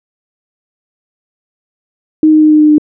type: tone with pitch steps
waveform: sine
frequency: 311.1 / 309.1 / 307.2 / 305.2 / 303.3 / 301.4 Hz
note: D#4 / D#4 / D#4 / D#4 / D#4 / D4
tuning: 0 / -11 / -22 / -33 / -44 / +45 cents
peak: -3 dBFS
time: 2.23-2.782 s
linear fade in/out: 2 ms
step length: 92 ms
effects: none